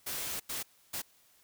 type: noise bursts at uneven times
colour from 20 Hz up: white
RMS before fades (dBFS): -37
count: 3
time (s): 0.06-0.4 / 0.49-0.63 / 0.93-1.02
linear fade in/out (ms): 10
effects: white hiss -65 dBFS RMS until 1.43 s